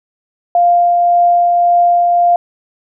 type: tone with tremolo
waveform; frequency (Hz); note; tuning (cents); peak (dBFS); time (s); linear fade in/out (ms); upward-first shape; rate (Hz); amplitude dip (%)
sine; 698.5; F5; 0; -6; 0.55-2.36; 2; triangle; 1.8; 25
effects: none